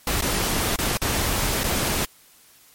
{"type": "noise with dropouts", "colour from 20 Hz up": "pink", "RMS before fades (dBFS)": -23, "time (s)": [0.07, 2.05], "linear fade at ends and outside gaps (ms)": 2, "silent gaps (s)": [[0.21, 0.221], [0.76, 0.787], [0.972, 1.017], [1.634, 1.64]], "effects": ["white hiss -53 dBFS RMS until 2.74 s", "MP3 64 kbps"]}